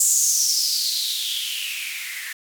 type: noise with band-pass filter sweep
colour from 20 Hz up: violet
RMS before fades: -23 dBFS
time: 0-2.33 s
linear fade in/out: 5 ms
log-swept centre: 7500 to 1800 Hz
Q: 6.2
effects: none